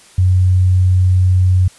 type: tone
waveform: sine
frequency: 92 Hz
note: F#2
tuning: 9 cents flat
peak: -8 dBFS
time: 0.18-1.68 s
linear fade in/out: 5 ms
effects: white hiss -44 dBFS RMS until 1.78 s + resampled to 24000 Hz